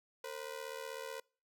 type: ring-modulated tone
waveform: sawtooth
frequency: 493.9 Hz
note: B4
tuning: in tune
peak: -35 dBFS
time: 0.24-1.2 s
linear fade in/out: 2 ms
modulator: 38 Hz
effects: noise-tail reverb RT60 0.4 s tail -26 dB re dry